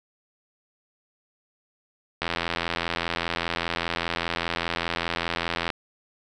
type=click train; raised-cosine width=0.3 ms; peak=-9 dBFS; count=297; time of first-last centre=2.22-5.702 s; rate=85 Hz; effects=none